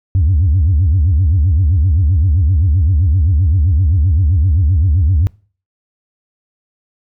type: tone with vibrato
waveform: sine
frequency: 83.5 Hz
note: E2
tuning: 23 cents sharp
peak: -7 dBFS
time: 0.15-5.27 s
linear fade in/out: 0 ms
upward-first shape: sine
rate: 7.7 Hz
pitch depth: 290 cents each way
effects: noise-tail reverb RT60 0.4 s tail -24 dB re dry + tanh soft clip ceiling -6 dBFS